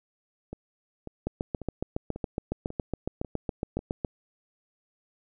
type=two click trains; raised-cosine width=2 ms; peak=-24 / -15 dBFS; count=7 / 21; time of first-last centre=0.53-3.791 / 1.27-4.048 s; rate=1.84 / 7.2 Hz; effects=none